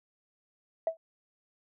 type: tone with exponential decay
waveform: sine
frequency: 652 Hz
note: E5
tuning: 19 cents flat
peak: -21 dBFS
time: 0.87-0.97 s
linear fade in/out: 2 ms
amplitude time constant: 21 ms
effects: tanh soft clip ceiling -18 dBFS